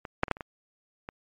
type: clicks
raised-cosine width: 0.5 ms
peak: -22 / -7 / -22 / -8 / -28 / -20 / -22 dBFS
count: 7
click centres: 0.052 / 0.234 / 0.282 / 0.313 / 0.369 / 0.408 / 1.089 s
effects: MP3 64 kbps